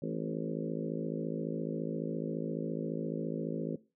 harmonic tone with a mistuned harmonic, 54.5 Hz, A1, 16 cents flat, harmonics 3 / 4 / 5 / 6 / 7 / 8 / 9 / 10, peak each -39 / -40 / -41 / -42 / -42 / -43 / -44 / -44 dBFS, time 0.02-3.76 s, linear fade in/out 5 ms, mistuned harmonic 5, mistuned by -35 cents, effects noise-tail reverb RT60 0.3 s tail -19 dB re dry

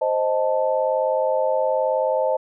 sine chord, A diminished, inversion first, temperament equal, 523.3 / 622.3 / 880 Hz, C5 / Eb5 / A5, 0 / 0 / 0 cents, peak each -21 / -22 / -25 dBFS, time 0.01-2.37 s, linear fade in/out 10 ms, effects none

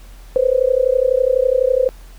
sine tone with amplitude modulation, 514 Hz, C5, 31 cents flat, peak -8 dBFS, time 0.36-1.89 s, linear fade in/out 0 ms, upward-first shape sine, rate 32 Hz, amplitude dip 95%, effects added 42 Hz sine -36 dBFS peak until 2.18 s + pink hiss -48 dBFS RMS until 2.18 s

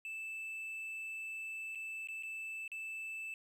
triangle tone with dropouts, 2637 Hz, E7, in tune, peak -39 dBFS, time 0.05-3.34 s, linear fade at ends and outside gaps 1 ms, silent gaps 1.75-1.755 / 2.073-2.086 / 2.226-2.233 / 2.678-2.717 s, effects 12-bit

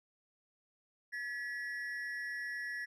triangle ring-modulated tone, 1821 Hz, A#6, 41 cents flat, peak -33 dBFS, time 1.12-2.86 s, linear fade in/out 20 ms, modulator 114 Hz, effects none

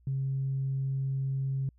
sine tone, 134.9 Hz, C#3, 47 cents flat, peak -27 dBFS, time 0.07-1.69 s, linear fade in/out 2 ms, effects tanh soft clip ceiling -23 dBFS + added 60 Hz sine -59 dBFS peak until 1.78 s

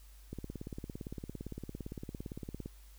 click train, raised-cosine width 3 ms, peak -28 dBFS, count 42, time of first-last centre 0.33-2.66 s, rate 17.6 Hz, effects added 50 Hz sine -53 dBFS peak until 2.98 s + white hiss -64 dBFS RMS until 2.98 s

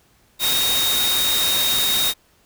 sine tone in noise, 3729 Hz, A#7, in tune, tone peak -19 dBFS, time 0.39-2.14 s, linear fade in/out 50 ms, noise white, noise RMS -22 dBFS, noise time 0.39-2.14 s, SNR 0 dB, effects pink hiss -58 dBFS RMS until 2.45 s

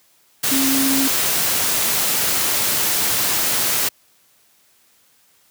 sine tone in noise, 270 Hz, C#4, 45 cents flat, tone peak -18 dBFS, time 0.51-1.08 s, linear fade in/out 10 ms, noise white, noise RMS -19 dBFS, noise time 0.43-3.89 s, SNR -2 dB, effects white hiss -57 dBFS RMS until 5.5 s + high-pass 80 Hz 12 dB/octave

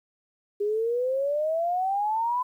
sine exponential sweep, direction up, 404 to 1014 Hz, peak -23 dBFS, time 0.6-2.43 s, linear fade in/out 10 ms, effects 10-bit

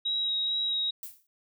sine tone with vibrato, 3825 Hz, A#7, 44 cents sharp, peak -26 dBFS, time 0.05-0.91 s, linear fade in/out 10 ms, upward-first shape sine, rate 2.3 Hz, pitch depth 13 cents each way
violet noise with exponential decay, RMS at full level -36 dBFS, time 1.03-1.27 s, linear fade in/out 2 ms, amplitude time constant 51 ms
effects none

